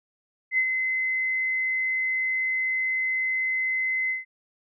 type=tone with ADSR envelope; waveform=sine; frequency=2049 Hz; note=C7; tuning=37 cents flat; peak=-18 dBFS; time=0.51-4.25 s; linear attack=69 ms; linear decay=68 ms; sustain=-5 dB; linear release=150 ms; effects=none

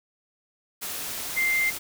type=tone in noise; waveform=sine; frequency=2093 Hz; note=C7; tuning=in tune; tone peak=-21 dBFS; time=1.36-1.71 s; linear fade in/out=20 ms; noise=white; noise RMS=-33 dBFS; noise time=0.81-1.79 s; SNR=+9 dB; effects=none

